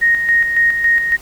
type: tone with tremolo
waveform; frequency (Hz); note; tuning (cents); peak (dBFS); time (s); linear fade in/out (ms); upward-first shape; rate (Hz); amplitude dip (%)
sine; 1864.7; A#6; 0; -9; 0.01-1.17; 20; square; 3.6; 50
effects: added 50 Hz sine -43 dBFS peak until 1.21 s + pink hiss -40 dBFS RMS until 1.21 s